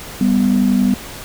sine tone pair together, 196.92 / 248.1 Hz, G3 / B3, +8 / +8 cents, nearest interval major third, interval 400 cents, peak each -13 dBFS, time 0.21-0.94 s, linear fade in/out 2 ms, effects tanh soft clip ceiling -5 dBFS + pink hiss -32 dBFS RMS until 1.24 s

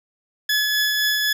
20% pulse tone with tremolo, 1707 Hz, G#6, 47 cents sharp, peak -12 dBFS, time 0.49-1.33 s, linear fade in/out 5 ms, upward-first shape triangle, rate 3.9 Hz, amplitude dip 30%, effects none

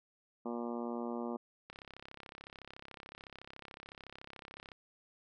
harmonic tone, 118.7 Hz, A#2, 32 cents sharp, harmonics 2 / 3 / 4 / 5 / 6 / 7 / 8 / 9 / 10, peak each -39 / -43 / -45 / -47 / -49 / -50 / -51 / -52 / -53 dBFS, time 0.45-1.37 s, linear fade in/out 10 ms
click train, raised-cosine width 0.3 ms, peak -32 dBFS, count 103, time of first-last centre 1.7-4.718 s, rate 33.8 Hz
effects none

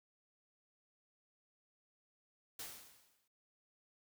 white noise with exponential decay, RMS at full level -44 dBFS, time 2.59-3.28 s, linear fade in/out 5 ms, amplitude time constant 150 ms, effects none

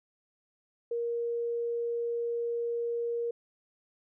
sine tone, 470 Hz, A#4, 14 cents sharp, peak -29 dBFS, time 0.91-3.31 s, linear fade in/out 5 ms, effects none

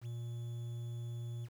triangle tone with quantisation, 118.5 Hz, A#2, 29 cents sharp, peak -37 dBFS, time 0.01-1.49 s, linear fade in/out 50 ms, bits 10, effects none

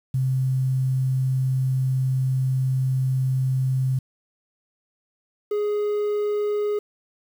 sine / triangle tone pair in turn, 130.81 / 416.3 Hz, C3 / G#4, 0 / +4 cents, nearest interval octave + minor sixth, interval 2004 cents, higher second, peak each -19 dBFS, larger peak neither, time 0.14-3.99 / 5.51-6.79 s, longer first, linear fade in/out 5 ms, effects 8-bit

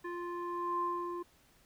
square tone with low-pass filter sweep, 349.2 Hz, F4, in tune, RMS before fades -37 dBFS, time 0.04-1.23 s, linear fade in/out 10 ms, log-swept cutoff 1500 to 860 Hz, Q 8, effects pink hiss -66 dBFS RMS until 1.65 s

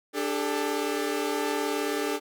sawtooth chord, D suspended fourth, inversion none, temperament equal with one note detuned, 293.7 / 400.9 / 440 Hz, D4 / G4 / A4, 0 / +39 / 0 cents, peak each -27 dBFS, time 0.13-2.2 s, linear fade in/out 50 ms, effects none

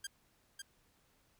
10% pulse tone with echo, 1600 Hz, G6, 35 cents sharp, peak -31 dBFS, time 0.04-0.07 s, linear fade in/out 5 ms, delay 550 ms, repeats 1, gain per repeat -4 dB, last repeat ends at 0.62 s, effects pink hiss -72 dBFS RMS until 1.39 s

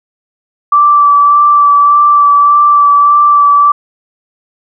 sine tone with vibrato, 1163 Hz, D6, 17 cents flat, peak -3 dBFS, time 0.72-3.72 s, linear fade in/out 5 ms, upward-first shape sine, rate 1.7 Hz, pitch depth 15 cents each way, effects none

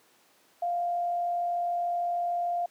sine tone with frequency modulation, 698.5 Hz, F5, in tune, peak -26 dBFS, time 0.62-2.66 s, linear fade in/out 5 ms, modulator 46.6 Hz, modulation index 0.23, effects pink hiss -62 dBFS RMS until 2.7 s + high-pass 300 Hz 12 dB/octave

